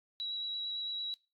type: tone with vibrato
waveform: sine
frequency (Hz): 3892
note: B7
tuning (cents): -26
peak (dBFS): -35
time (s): 0.2-1.14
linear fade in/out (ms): 0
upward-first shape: square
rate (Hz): 8.9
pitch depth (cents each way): 9
effects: noise-tail reverb RT60 0.3 s tail -21 dB re dry + AAC 64 kbps